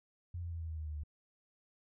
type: tone with pitch steps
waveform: sine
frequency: 87.31 / 85.32 / 83.37 / 81.46 / 79.6 / 77.78 / 76.01 / 74.27 Hz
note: F2 / F2 / E2 / E2 / D#2 / D#2 / D#2 / D2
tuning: 0 / -40 / +20 / -20 / +40 / 0 / -40 / +20 cents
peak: -38 dBFS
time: 0.34-1.036 s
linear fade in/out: 5 ms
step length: 87 ms
effects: none